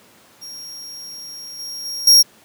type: tone with level steps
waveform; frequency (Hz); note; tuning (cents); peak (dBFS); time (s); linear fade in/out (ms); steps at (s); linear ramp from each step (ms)
40% pulse; 5588; F8; 0; -31 / -27 / -24 / -6; 0.41-2.23; 20; 1.59 / 1.85 / 2.07; 5
effects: pink hiss -50 dBFS RMS until 2.44 s + high-pass 150 Hz 12 dB/octave